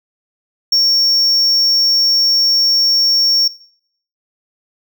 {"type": "tone", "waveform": "triangle", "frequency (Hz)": 5500, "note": "F8", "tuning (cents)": -27, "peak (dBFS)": -8, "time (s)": [0.72, 3.48], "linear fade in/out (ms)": 5, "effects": ["noise-tail reverb RT60 0.7 s tail -24 dB re dry"]}